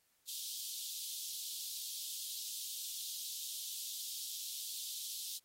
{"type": "high-pass noise", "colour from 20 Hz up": "pink", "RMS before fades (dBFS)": -44, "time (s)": [0.27, 5.39], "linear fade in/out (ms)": 20, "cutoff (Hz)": 3300, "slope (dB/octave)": 48, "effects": ["white hiss -75 dBFS RMS until 5.44 s", "AAC 48 kbps"]}